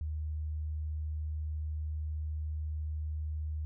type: tone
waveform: sine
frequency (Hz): 76.8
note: D#2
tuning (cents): -22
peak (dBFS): -33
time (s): 0.01-3.65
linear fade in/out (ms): 0
effects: none